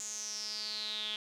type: tone with band-pass filter sweep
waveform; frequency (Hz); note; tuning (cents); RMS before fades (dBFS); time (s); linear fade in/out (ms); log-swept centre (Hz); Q
sawtooth; 212.8; G#3; +42; -39; 0-1.16; 2; 7000 to 3300; 8.9
effects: none